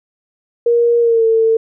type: tone with pitch glide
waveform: sine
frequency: 471.8 to 449.2 Hz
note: A#4 to A4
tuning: +21 to +36 cents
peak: -9 dBFS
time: 0.66-1.57 s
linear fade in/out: 5 ms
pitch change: -85 cents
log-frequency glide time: 1-1.25 s
effects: none